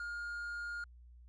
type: tone with quantisation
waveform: triangle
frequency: 1418 Hz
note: F6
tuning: 26 cents sharp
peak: -37 dBFS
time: 0-0.84 s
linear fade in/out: 2 ms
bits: 11
effects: added 60 Hz sine -54 dBFS peak until 1.28 s + resampled to 24000 Hz